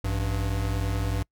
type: tone pair together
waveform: square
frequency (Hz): 55.53 / 98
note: A1 / G2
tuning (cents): +17 / 0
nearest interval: minor seventh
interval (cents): 983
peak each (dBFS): -29 / -28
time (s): 0.04-1.23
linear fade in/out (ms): 5
effects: noise-tail reverb RT60 0.1 s tail -25 dB re dry